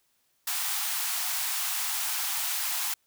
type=high-pass noise; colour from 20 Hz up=white; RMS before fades=-30 dBFS; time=0.47-2.94 s; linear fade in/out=5 ms; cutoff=700 Hz; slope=96 dB/octave; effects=white hiss -71 dBFS RMS until 3.06 s